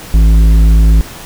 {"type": "tone with tanh clipping", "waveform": "triangle", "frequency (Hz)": 54, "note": "A1", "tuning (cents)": -32, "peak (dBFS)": -5, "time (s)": [0.14, 1.01], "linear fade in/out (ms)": 0, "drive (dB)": 14, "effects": ["pink hiss -30 dBFS RMS until 1.25 s"]}